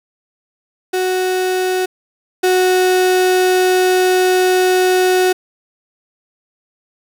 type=tone pair in turn; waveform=35% pulse; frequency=370 / 368.5 Hz; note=F#4 / F#4; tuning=0 / -7 cents; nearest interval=unison; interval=7 cents; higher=first; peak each=-13 / -9 dBFS; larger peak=second; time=0.93-1.86 / 2.43-5.33 s; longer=second; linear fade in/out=10 ms; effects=none